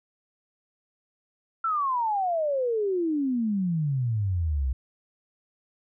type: exponential sweep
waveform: sine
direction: down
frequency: 1363 to 61.74 Hz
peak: -23 dBFS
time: 1.64-4.73 s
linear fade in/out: 5 ms
effects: none